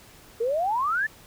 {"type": "exponential sweep", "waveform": "sine", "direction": "up", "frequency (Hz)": [442.5, 1805], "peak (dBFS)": -22, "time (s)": [0.4, 1.07], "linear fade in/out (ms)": 10, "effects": ["pink hiss -51 dBFS RMS until 1.26 s"]}